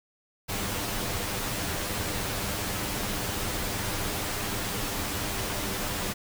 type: noise with comb filter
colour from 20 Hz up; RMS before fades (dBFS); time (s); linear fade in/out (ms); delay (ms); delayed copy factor
pink; -31; 0.48-6.14; 20; 10; +0.5
effects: none